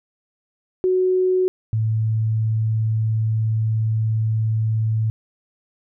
sine tone pair in turn, 370 / 110.38 Hz, F#4 / A2, 0 / +6 cents, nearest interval octave + major sixth, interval 2094 cents, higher first, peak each -15 / -17 dBFS, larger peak first, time 0.84-1.48 / 1.73-5.1 s, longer second, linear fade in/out 0 ms, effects none

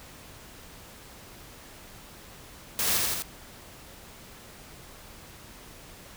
white noise with echo, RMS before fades -27 dBFS, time 2.79-2.97 s, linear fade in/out 0 ms, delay 84 ms, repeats 3, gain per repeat -2 dB, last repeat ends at 3.222 s, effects pink hiss -48 dBFS RMS until 6.16 s

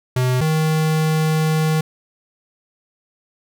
square tone pair in turn, 127 / 157.03 Hz, B2 / D#3, +49 / +16 cents, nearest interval major third, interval 367 cents, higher second, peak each -16 dBFS, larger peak neither, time 0.16-0.41 / 0.41-1.81 s, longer second, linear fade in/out 5 ms, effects none

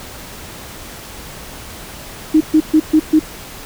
sine tone bursts, 311.1 Hz, D#4, in tune, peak -6 dBFS, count 5, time 2.34-3.195 s, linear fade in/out 10 ms, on 67 ms, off 130 ms, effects pink hiss -33 dBFS RMS until 3.65 s

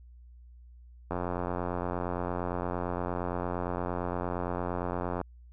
click train, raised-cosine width 1 ms, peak -18 dBFS, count 365, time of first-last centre 1.11-5.214 s, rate 88.7 Hz, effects added 60 Hz sine -49 dBFS peak until 5.52 s

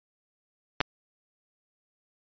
clicks, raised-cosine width 0.3 ms, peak -8 dBFS, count 2, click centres 0.805 / 0.812 s, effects resampled to 11025 Hz

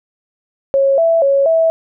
sine tone with pitch steps, 547 / 662 / 553 / 653 Hz, C#5 / E5 / C#5 / E5, -23 / +7 / -4 / -17 cents, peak -9 dBFS, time 0.74-1.7 s, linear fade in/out 0 ms, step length 240 ms, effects none

